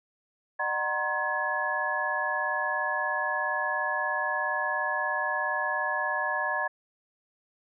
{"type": "tone cluster", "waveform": "sine", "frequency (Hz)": [605, 749, 945, 1062, 1699], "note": ["D#5", "F#5", "A#5", "C6", "G#6"], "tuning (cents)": [-49, 21, 23, 25, 39], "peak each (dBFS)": [-35, -34, -34, -34, -29], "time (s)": [0.59, 6.68], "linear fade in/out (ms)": 10, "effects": []}